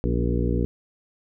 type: harmonic tone with a mistuned harmonic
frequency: 59.6 Hz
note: A#1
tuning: 39 cents sharp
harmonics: 1 / 2 / 3 / 4 / 5 / 6 / 7 / 8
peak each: -24 / -27 / -29 / -30 / -31 / -32 / -32 / -33 dBFS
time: 0.04-0.65 s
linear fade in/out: 0 ms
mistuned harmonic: 5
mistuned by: -51 cents
effects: none